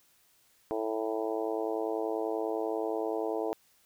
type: harmonic tone with a mistuned harmonic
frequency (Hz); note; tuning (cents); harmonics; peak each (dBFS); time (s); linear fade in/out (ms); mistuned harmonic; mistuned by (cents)
110.3; A2; +5; 3 / 4 / 5 / 6 / 7 / 8 / 9; -36 / -33 / -39 / -37 / -40 / -44 / -46; 0.71-3.53; 0; 9; -24
effects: white hiss -66 dBFS RMS until 3.85 s